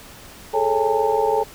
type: tone cluster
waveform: sine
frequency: 418.9 / 440 / 554 / 814 / 900 Hz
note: G#4 / A4 / C#5 / G#5 / A5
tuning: +15 / 0 / -1 / -35 / +39 cents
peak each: -25 / -20 / -26 / -23 / -23 dBFS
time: 0.53-1.44 s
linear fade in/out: 20 ms
effects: pink hiss -42 dBFS RMS until 1.54 s